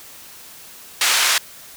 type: band-pass noise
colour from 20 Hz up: pink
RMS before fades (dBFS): -17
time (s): 1.01-1.38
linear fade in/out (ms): 2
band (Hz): 1500 to 9700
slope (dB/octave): 12
effects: white hiss -41 dBFS RMS until 1.76 s